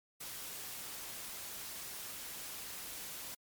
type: noise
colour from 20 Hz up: white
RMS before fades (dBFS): -45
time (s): 0.2-3.35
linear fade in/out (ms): 10
effects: MP3 96 kbps